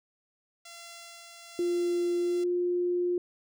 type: tone with tremolo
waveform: 5% pulse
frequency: 683 Hz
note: F5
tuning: 39 cents flat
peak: -33 dBFS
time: 0.65-2.44 s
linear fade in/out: 5 ms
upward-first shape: sine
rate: 1.1 Hz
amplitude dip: 30%
type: tone with pitch glide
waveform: sine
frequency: 349.6 to 354.3 Hz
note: F4 to F4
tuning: +2 to +25 cents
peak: -25 dBFS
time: 1.59-3.18 s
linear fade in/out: 2 ms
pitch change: +23 cents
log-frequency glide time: 2.17-2.45 s
effects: none